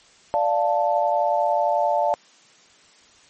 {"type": "chord", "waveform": "sine", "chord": "D minor", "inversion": "none", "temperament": "equal", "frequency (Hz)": [587.3, 698.5, 880], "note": ["D5", "F5", "A5"], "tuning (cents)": [0, 0, 0], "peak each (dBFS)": -22, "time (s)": [0.34, 2.14], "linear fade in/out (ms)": 0, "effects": ["white hiss -53 dBFS RMS until 3.29 s", "MP3 32 kbps"]}